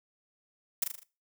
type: noise with echo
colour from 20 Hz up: blue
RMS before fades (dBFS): -27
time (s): 0.82-0.84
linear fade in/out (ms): 5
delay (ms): 39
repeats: 5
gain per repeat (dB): -5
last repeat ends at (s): 1.035
effects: noise-tail reverb RT60 0.3 s tail -19 dB re dry